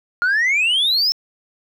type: exponential sweep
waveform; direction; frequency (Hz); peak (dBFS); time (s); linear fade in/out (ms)
sine; up; 1396.9 to 5380; -12; 0.22-1.12; 0
effects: tanh soft clip ceiling -13 dBFS + 9-bit